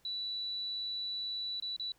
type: tone with dropouts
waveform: sine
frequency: 3951 Hz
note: B7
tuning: in tune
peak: -35 dBFS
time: 0.05-1.92 s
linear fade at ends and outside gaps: 2 ms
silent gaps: 1.6-1.623 / 1.764-1.797 s
effects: pink hiss -69 dBFS RMS until 1.98 s